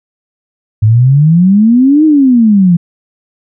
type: exponential two-way sweep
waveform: sine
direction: up then down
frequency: 103.83 to 317.4 to 166.9 Hz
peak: -3 dBFS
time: 0.82-2.77 s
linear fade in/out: 10 ms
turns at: 2.05 s
effects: none